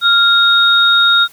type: tone pair together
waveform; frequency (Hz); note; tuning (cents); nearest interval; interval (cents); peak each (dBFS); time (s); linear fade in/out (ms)
sine; 1394 / 3730; F6 / A#7; -4 / 0; octave + perfect fourth; 1704; -10; 0.01-1.28; 50
effects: white hiss -44 dBFS RMS until 1.32 s

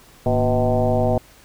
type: tone with frequency modulation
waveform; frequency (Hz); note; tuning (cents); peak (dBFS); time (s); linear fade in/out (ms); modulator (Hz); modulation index
sine; 367.5; F#4; -12; -15; 0.26-1.18; 2; 131; 2.9
effects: pink hiss -49 dBFS RMS until 1.44 s

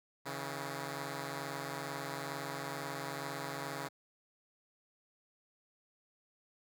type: tone pair together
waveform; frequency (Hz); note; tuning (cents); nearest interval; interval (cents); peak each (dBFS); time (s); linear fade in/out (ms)
5% pulse; 138.7 / 160.93; C#3 / E3; +1 / -41; minor third; 258; -29 / -32; 0.25-3.89; 20
effects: none

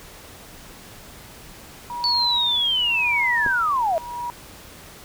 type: tone with tremolo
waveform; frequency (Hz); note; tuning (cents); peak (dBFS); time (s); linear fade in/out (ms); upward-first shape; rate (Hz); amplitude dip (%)
sine; 961; B5; -48; -24; 1.9-4.3; 0; sine; 0.9; 90
type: linear sweep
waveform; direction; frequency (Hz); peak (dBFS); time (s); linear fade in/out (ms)
sine; down; 4494 to 622.3; -18; 2.04-3.98; 0
type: clicks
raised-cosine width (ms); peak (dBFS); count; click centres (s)
2; -17 / -26; 2; 3.463 / 3.471
effects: pink hiss -43 dBFS RMS until 5.04 s

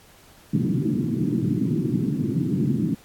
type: band-pass noise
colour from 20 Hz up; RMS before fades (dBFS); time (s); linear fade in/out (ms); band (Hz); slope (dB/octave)
pink; -23; 0.53-2.95; 5; 120 to 340; 48
effects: pink hiss -52 dBFS RMS until 3.04 s + AAC 64 kbps

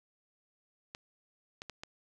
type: clicks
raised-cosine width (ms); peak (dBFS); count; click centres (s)
0.2; -25; 4; 0.949 / 1.619 / 1.697 / 1.835
effects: none

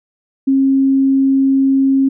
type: tone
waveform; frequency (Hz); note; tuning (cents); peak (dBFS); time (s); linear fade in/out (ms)
sine; 270; C#4; -45; -9; 0.47-2.09; 10
effects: none

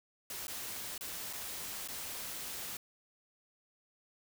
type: noise with dropouts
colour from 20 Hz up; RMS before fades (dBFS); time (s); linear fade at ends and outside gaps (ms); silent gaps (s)
white; -42; 0.3-2.77; 2; 0.47-0.48 / 0.979-1.009 / 1.329-1.333 / 1.876-1.885
effects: none

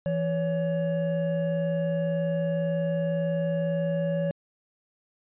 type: tone pair together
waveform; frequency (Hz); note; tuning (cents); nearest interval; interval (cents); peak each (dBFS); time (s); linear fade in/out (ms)
triangle; 167.1 / 563.2; E3 / C#5; +24 / +27; octave + major sixth; 2103; -25; 0.06-4.31; 0
effects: resampled to 8000 Hz

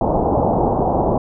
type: low-pass noise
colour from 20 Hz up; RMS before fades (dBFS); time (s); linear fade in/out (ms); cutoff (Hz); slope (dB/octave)
white; -17; 0.01-1.18; 2; 880; 48
effects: none

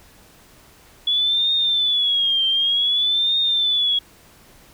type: tone with vibrato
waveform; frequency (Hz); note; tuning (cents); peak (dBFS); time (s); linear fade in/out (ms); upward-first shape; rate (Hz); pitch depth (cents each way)
sine; 3402; G#7; +41; -16; 1.07-3.99; 5; triangle; 0.54; 140
effects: pink hiss -50 dBFS RMS until 4.73 s

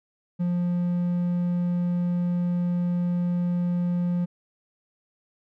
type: tone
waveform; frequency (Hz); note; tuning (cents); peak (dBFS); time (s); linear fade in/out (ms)
triangle; 175.9; F3; +13; -20; 0.39-4.26; 20
effects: none

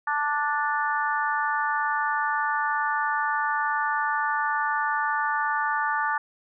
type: harmonic tone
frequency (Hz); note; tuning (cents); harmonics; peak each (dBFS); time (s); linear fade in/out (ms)
293.7; D4; 0; 3 / 4 / 5 / 6; -27 / -28 / -29 / -30; 0.07-6.18; 5
effects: none

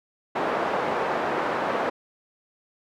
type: band-pass noise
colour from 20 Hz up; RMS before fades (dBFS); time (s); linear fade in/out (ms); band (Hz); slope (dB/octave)
pink; -26; 0.35-1.9; 10; 440 to 1200; 12
effects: none

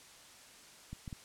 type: clicks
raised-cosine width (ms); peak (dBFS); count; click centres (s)
5; -30; 3; 0.93 / 1.078 / 1.128
effects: white hiss -56 dBFS RMS until 1.24 s + low-pass 9000 Hz 12 dB/octave

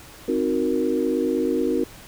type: chord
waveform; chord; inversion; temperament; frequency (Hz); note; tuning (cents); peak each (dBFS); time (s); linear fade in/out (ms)
sine; C half-diminished seventh; none; equal with one note detuned; 261.6 / 311.1 / 367.2 / 466.2; C4 / Eb4 / Gb4 / Bb4; 0 / 0 / -13 / 0; -25; 0.28-1.84; 5
effects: pink hiss -44 dBFS RMS until 2.07 s

